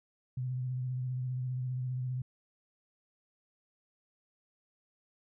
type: tone with vibrato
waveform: sine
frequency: 127.1 Hz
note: C3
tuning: 50 cents flat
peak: -32 dBFS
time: 0.37-2.22 s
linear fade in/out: 5 ms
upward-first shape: sine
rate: 15 Hz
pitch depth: 31 cents each way
effects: none